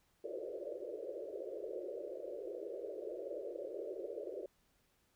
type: band-pass noise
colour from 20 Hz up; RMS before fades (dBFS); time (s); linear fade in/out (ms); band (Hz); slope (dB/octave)
white; -44; 0.24-4.46; 2; 340 to 600; 96
effects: pink hiss -75 dBFS RMS until 5.15 s